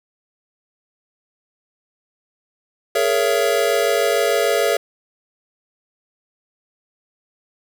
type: chord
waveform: square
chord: A# half-diminished seventh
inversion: third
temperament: just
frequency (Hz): 419.5 / 466.2 / 559.4 / 671.3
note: G#4 / A#4 / C#5 / E5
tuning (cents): +17 / 0 / +16 / +31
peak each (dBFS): -22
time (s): 2.95-4.77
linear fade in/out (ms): 5
effects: none